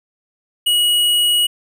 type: tone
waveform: square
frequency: 2908 Hz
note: F#7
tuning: 31 cents flat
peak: -13 dBFS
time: 0.66-1.47 s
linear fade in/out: 10 ms
effects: none